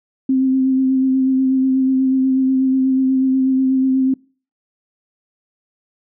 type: tone with vibrato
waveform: sine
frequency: 262.9 Hz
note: C4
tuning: 8 cents sharp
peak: -12 dBFS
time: 0.29-4.14 s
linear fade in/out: 5 ms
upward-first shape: sine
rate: 8.2 Hz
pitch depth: 18 cents each way
effects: noise-tail reverb RT60 0.4 s tail -25 dB re dry